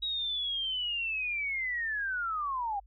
sine linear sweep, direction down, 3834 to 774 Hz, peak -30 dBFS, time 0.02-2.8 s, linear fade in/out 10 ms, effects added 50 Hz sine -54 dBFS peak until 2.86 s

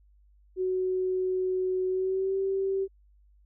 sine tone with pitch glide, 371.3 to 387.1 Hz, F#4 to G4, +6 to -22 cents, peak -25 dBFS, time 0.56-2.88 s, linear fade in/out 50 ms, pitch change +72 cents, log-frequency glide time 1.88-2.37 s, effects added 50 Hz sine -57 dBFS peak until 3.45 s

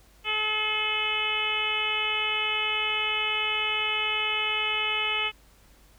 harmonic tone, 429.3 Hz, A4, 43 cents flat, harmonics 1 / 2 / 3 / 4 / 5 / 6 / 7 / 8, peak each -39 / -36 / -34 / -41 / -32 / -29 / -29 / -40 dBFS, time 0.24-5.32 s, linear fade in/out 50 ms, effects added 50 Hz sine -56 dBFS peak until 5.98 s + pink hiss -59 dBFS RMS until 5.98 s

